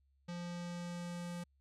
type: tone with low-pass filter sweep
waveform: square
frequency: 174.2 Hz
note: F3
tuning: 4 cents flat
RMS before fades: -43 dBFS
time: 0.28-1.44 s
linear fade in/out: 10 ms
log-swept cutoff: 5600 to 10000 Hz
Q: 1.3
effects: added 68 Hz sine -70 dBFS peak until 1.6 s